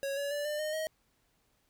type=tone with pitch steps; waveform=square; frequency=552 / 566.9 / 582.1 / 597.8 / 613.9 / 630.4 Hz; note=C#5 / C#5 / D5 / D5 / D#5 / D#5; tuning=-7 / +39 / -15 / +31 / -23 / +23 cents; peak=-33 dBFS; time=0.03-0.87 s; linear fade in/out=0 ms; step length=140 ms; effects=pink hiss -73 dBFS RMS until 1.69 s